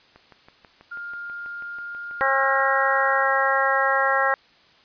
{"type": "click train", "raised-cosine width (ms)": 0.5, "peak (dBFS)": -31, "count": 16, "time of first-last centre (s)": [0.16, 2.599], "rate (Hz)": 6.15}
{"type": "tone with pitch glide", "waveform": "sine", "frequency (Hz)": [1407, 1418.4], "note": ["F6", "F6"], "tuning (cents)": [12, 26], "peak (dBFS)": -31, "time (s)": [0.91, 3.24], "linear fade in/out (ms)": 10, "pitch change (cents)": 14, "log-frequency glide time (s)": [1.65, 3.09]}
{"type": "harmonic tone", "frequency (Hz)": 270.1, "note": "C#4", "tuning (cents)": -45, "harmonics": [2, 3, 4, 5, 6, 7], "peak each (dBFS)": [-25, -25, -25, -25, -25, -25], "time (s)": [2.21, 4.34], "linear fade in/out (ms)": 0}
{"effects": ["white hiss -55 dBFS RMS until 4.84 s", "resampled to 11025 Hz"]}